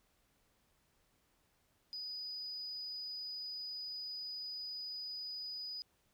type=tone; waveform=sine; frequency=4963 Hz; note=D#8; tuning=5 cents flat; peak=-40 dBFS; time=1.93-5.82 s; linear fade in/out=0 ms; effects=tanh soft clip ceiling -37 dBFS + pink hiss -75 dBFS RMS until 6.13 s